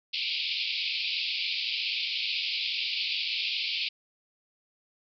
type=band-pass noise; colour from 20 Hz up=pink; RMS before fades=-31 dBFS; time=0.13-3.89 s; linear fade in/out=10 ms; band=2300 to 4900 Hz; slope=96 dB/octave; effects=none